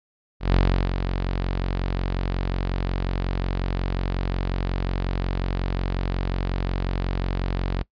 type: tone with ADSR envelope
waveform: sawtooth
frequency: 45.53 Hz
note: F#1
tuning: 27 cents flat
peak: -11 dBFS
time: 0.4-7.83 s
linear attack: 140 ms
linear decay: 380 ms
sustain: -8 dB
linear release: 5 ms
effects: noise-tail reverb RT60 0.1 s tail -23 dB re dry + resampled to 11025 Hz